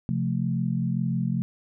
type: chord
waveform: sine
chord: F major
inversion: second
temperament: equal with one note detuned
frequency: 132.56 / 174.61 / 220 Hz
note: C3 / F3 / A3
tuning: +23 / 0 / 0 cents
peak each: -27 / -27 / -29 dBFS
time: 0.09-1.42 s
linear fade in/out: 0 ms
effects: none